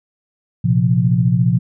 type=chord; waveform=sine; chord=Bb suspended second; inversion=none; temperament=equal; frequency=116.54 / 130.81 / 174.61 Hz; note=Bb2 / C3 / F3; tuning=0 / 0 / 0 cents; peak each=-16 dBFS; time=0.64-1.59 s; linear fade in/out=10 ms; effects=none